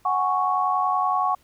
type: chord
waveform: sine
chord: F# suspended second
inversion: none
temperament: equal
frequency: 740 / 830.6 / 1108.7 Hz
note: F#5 / G#5 / C#6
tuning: 0 / 0 / 0 cents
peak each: -24 / -27 / -22 dBFS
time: 0.05-1.35 s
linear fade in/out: 5 ms
effects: pink hiss -60 dBFS RMS until 1.43 s